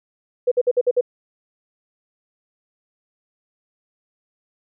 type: tone bursts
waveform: sine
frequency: 493.9 Hz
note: B4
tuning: in tune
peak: -13 dBFS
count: 6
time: 0.47-1.011 s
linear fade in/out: 10 ms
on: 46 ms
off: 53 ms
effects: none